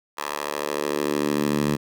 10% pulse tone with high-pass filter sweep, 73.42 Hz, D2, in tune, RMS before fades -25 dBFS, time 0.17-1.77 s, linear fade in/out 20 ms, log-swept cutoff 910 to 160 Hz, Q 1.5, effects none

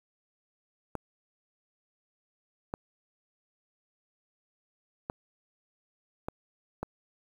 clicks, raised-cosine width 1 ms, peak -19 dBFS, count 5, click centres 0.953 / 2.739 / 5.099 / 6.285 / 6.83 s, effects 8-bit

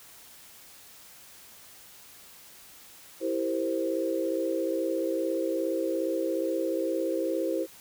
sine chord, C dominant seventh, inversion first, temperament equal, 329.6 / 392 / 466.2 / 523.3 Hz, E4 / G4 / Bb4 / C5, 0 / 0 / 0 / 0 cents, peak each -30 / -33 / -36 / -30 dBFS, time 3.2-7.67 s, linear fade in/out 50 ms, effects white hiss -51 dBFS RMS until 7.8 s

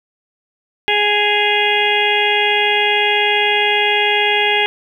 harmonic tone with a mistuned harmonic, 415.3 Hz, G#4, in tune, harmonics 1 / 2 / 4 / 5 / 6 / 7 / 8, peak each -20 / -19 / -22 / -19 / -20 / -21 / -21 dBFS, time 0.88-4.66 s, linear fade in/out 0 ms, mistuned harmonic 7, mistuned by -45 cents, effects 8-bit

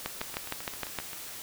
two click trains, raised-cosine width 0.3 ms, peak -24 / -15 dBFS, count 8 / 7, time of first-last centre 0.21-1.132 / 0.06-0.987 s, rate 7.59 / 6.47 Hz, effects white hiss -42 dBFS RMS until 1.42 s

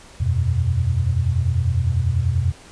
sine chord, E suspended second, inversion none, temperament equal, 82.41 / 92.5 / 123.47 Hz, E2 / F#2 / B2, 0 / 0 / 0 cents, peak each -21 dBFS, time 0.2-2.52 s, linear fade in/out 10 ms, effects pink hiss -45 dBFS RMS until 2.71 s + resampled to 22050 Hz

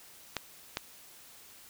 clicks, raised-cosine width 0.2 ms, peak -14 dBFS, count 2, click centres 0.367 / 0.771 s, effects white hiss -54 dBFS RMS until 1.69 s

